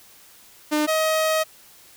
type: tone pair in turn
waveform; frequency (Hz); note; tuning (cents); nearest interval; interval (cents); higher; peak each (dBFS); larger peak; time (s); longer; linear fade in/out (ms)
sawtooth; 302.1 / 631.7; D4 / D#5; +49 / +26; octave + minor second; 1277; second; -15; neither; 0.71-0.87 / 0.87-1.44; second; 20
effects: white hiss -50 dBFS RMS until 1.96 s